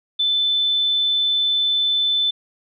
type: tone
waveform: sine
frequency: 3520 Hz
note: A7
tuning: in tune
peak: -16 dBFS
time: 0.19-2.31 s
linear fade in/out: 10 ms
effects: none